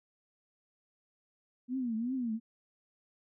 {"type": "tone with vibrato", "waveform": "sine", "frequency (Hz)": 240.9, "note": "B3", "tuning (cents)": -43, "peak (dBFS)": -31, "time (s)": [1.68, 2.4], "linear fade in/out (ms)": 50, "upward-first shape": "triangle", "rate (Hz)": 2.7, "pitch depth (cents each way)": 190, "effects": []}